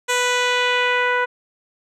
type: tone with low-pass filter sweep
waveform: 10% pulse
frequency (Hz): 493.9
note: B4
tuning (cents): 0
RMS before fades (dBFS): -19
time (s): 0.08-1.26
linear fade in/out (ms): 20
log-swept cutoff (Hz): 8900 to 1500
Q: 1.3
effects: none